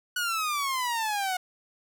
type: exponential sweep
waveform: sawtooth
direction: down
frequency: 1480 to 725 Hz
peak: -23 dBFS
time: 0.16-1.37 s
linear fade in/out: 5 ms
effects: none